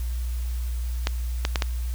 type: clicks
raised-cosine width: 0.2 ms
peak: -6 dBFS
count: 4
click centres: 1.071 / 1.451 / 1.558 / 1.622 s
effects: added 60 Hz sine -25 dBFS peak until 1.94 s + white hiss -46 dBFS RMS until 1.94 s